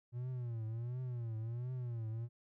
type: tone with vibrato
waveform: triangle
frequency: 118.9 Hz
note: A#2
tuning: 35 cents sharp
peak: -36 dBFS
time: 0.12-2.29 s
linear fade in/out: 50 ms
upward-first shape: triangle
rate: 1.4 Hz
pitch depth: 150 cents each way
effects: none